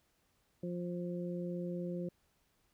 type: harmonic tone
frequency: 175.8 Hz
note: F3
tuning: 12 cents sharp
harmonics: 1 / 2 / 3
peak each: -38 / -42 / -44 dBFS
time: 0.63-2.09 s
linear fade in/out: 5 ms
effects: pink hiss -75 dBFS RMS until 2.73 s